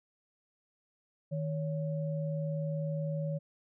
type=tone pair together; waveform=sine; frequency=156 / 561.1 Hz; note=D#3 / C#5; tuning=+5 / +21 cents; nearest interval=octave + minor seventh; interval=2216 cents; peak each=-32 / -38 dBFS; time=1.31-3.39 s; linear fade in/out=20 ms; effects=none